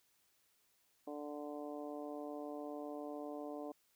harmonic tone, 147.3 Hz, D3, 6 cents sharp, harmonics 2 / 3 / 4 / 5 / 6 / 7, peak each -46 / -49 / -48 / -51 / -60 / -57 dBFS, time 1.07-3.72 s, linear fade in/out 5 ms, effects white hiss -75 dBFS RMS until 3.95 s

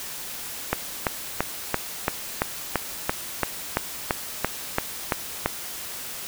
click train, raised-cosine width 0.5 ms, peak -5 dBFS, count 15, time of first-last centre 0.73-5.46 s, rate 2.96 Hz, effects white hiss -35 dBFS RMS until 6.27 s

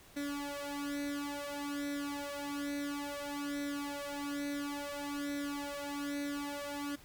sawtooth tone with flanger, 286.3 Hz, D4, 44 cents flat, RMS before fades -39 dBFS, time 0.16-6.96 s, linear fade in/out 10 ms, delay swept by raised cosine 0.51 to 3.01 ms, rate 0.58 Hz, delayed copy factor +0.95, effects pink hiss -58 dBFS RMS until 7.04 s

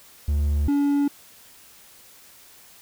triangle tone pair in turn, 73 / 285 Hz, D2 / C#4, -10 / +48 cents, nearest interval 2 octaves, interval 2358 cents, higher second, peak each -17 / -16 dBFS, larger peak second, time 0.28-0.68 / 0.68-1.08 s, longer neither, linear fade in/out 5 ms, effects white hiss -50 dBFS RMS until 2.81 s

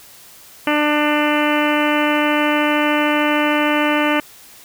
harmonic tone, 297.8 Hz, D4, 24 cents sharp, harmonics 1 / 2 / 3 / 4 / 5 / 6 / 7 / 8 / 9 / 10, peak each -18 / -21 / -23 / -24 / -25 / -26 / -26 / -27 / -28 / -28 dBFS, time 0.67-4.2 s, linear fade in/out 2 ms, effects white hiss -43 dBFS RMS until 4.64 s

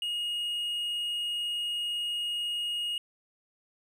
triangle tone, 2871 Hz, F7, 47 cents sharp, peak -28 dBFS, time 0.02-2.98 s, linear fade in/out 2 ms, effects none

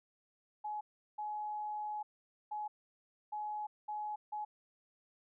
sine tone bursts at uneven times, 844 Hz, G#5, 28 cents sharp, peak -37 dBFS, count 6, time 0.64-0.81 / 1.18-2.03 / 2.51-2.68 / 3.32-3.67 / 3.88-4.16 / 4.32-4.45 s, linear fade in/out 10 ms, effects none

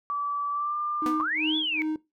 sine tone with pitch glide, 1154 to 1195.4 Hz, D6 to D6, -31 to +30 cents, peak -26 dBFS, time 0.1-1.21 s, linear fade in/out 0 ms, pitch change +61 cents, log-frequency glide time 0.51-0.77 s
triangle tone with tremolo, 311.1 Hz, D#4, in tune, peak -23 dBFS, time 1.02-1.96 s, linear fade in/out 2 ms, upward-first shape sine, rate 2.6 Hz, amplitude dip 95%
sawtooth tone with exponential decay, 246.9 Hz, B3, in tune, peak -24 dBFS, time 1.06-1.25 s, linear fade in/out 0 ms, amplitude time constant 40 ms
sine linear two-way sweep, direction up then down, 1025 to 3489 to 2175 Hz, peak -25 dBFS, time 1.2-1.82 s, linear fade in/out 0 ms, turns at 1.57 s
effects noise-tail reverb RT60 0.2 s tail -19 dB re dry

